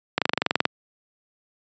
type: slowing click train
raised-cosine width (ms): 0.3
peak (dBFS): -3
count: 12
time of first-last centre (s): 0.18-0.654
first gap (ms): 37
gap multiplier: 1.03
effects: high-pass 150 Hz 12 dB/octave + resampled to 16000 Hz